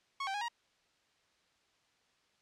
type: tone with pitch steps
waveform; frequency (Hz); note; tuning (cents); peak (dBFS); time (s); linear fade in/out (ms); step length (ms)
sawtooth; 1101 / 778 / 824 / 945; C#6 / G5 / G#5 / A#5; -12 / -13 / -14 / +23; -31; 0.2-0.484; 5; 71
effects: white hiss -72 dBFS RMS until 2.41 s + low-pass 5000 Hz 12 dB/octave